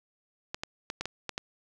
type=clicks; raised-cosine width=0.2 ms; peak=-16 dBFS; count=7; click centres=0.545 / 0.635 / 0.901 / 1.01 / 1.056 / 1.293 / 1.379 s; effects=none